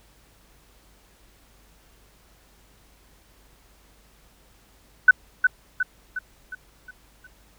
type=tone with echo; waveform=sine; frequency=1500 Hz; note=F#6; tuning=23 cents sharp; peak=-7 dBFS; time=5.08-5.11 s; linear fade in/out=5 ms; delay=360 ms; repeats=6; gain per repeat=-6 dB; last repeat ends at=7.27 s; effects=added 50 Hz sine -58 dBFS peak until 7.58 s + pink hiss -58 dBFS RMS until 7.58 s